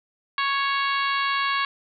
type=harmonic tone; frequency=554.4 Hz; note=C#5; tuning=in tune; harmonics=2 / 3 / 4 / 5 / 6 / 7 / 8; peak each=-24 / -28 / -30 / -32 / -34 / -35 / -36 dBFS; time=0.38-1.65 s; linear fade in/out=2 ms; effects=none